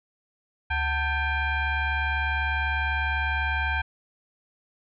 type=tone with frequency modulation; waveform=sine; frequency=748 Hz; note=F#5; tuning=19 cents sharp; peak=-23 dBFS; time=0.7-3.82 s; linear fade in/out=10 ms; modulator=820 Hz; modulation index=2; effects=none